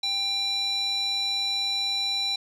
square tone with band-pass filter, 792 Hz, G5, 18 cents sharp, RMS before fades -27 dBFS, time 0.03-2.36 s, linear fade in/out 5 ms, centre 4100 Hz, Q 5.3, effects none

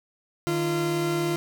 40% pulse tone pair together, 153.1 / 343.7 Hz, D#3 / F4, -28 / -28 cents, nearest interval octave + major second, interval 1400 cents, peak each -28 / -24 dBFS, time 0.47-1.36 s, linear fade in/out 0 ms, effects none

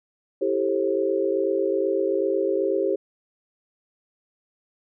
sine chord, A minor seventh, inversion second, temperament equal with one note detuned, 329.6 / 392 / 440 / 534.6 Hz, E4 / G4 / A4 / C5, 0 / 0 / 0 / +37 cents, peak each -28 / -23 / -29 / -26 dBFS, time 0.41-2.96 s, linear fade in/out 10 ms, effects none

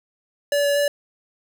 square tone with pitch steps, 575 / 571 / 577 Hz, D5 / D5 / D5, -37 / -49 / -31 cents, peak -18 dBFS, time 0.52-0.88 s, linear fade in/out 2 ms, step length 120 ms, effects none

